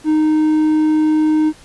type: tone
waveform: triangle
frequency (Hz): 309.3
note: D#4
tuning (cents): -10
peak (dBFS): -9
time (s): 0.04-1.53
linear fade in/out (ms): 50
effects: pink hiss -44 dBFS RMS until 1.64 s + resampled to 24000 Hz